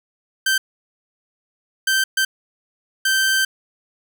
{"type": "tone bursts at uneven times", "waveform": "sawtooth", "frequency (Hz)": 1556, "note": "G6", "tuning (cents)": -13, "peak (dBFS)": -12, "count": 4, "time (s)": [[0.46, 0.58], [1.87, 2.04], [2.17, 2.25], [3.05, 3.45]], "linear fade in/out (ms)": 5, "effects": []}